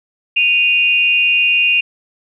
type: tone pair together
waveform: sine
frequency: 2482 / 2786 Hz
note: D#7 / F7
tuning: -5 / -5 cents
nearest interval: major second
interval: 200 cents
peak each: -13 dBFS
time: 0.36-1.81 s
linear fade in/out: 10 ms
effects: none